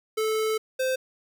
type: tone pair in turn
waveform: square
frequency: 436.5 / 519.1 Hz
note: A4 / C5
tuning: -14 / -14 cents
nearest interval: minor third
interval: 300 cents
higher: second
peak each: -24 dBFS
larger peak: neither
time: 0.17-0.58 / 0.79-0.96 s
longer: first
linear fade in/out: 10 ms
effects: none